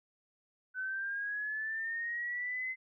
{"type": "linear sweep", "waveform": "sine", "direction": "up", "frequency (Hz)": [1504, 2058], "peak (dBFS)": -34, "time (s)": [0.74, 2.76], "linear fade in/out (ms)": 50, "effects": []}